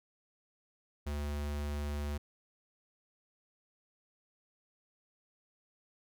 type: tone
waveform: square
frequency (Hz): 73.1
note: D2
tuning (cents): -7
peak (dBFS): -35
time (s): 1.06-2.18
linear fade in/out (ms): 10
effects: none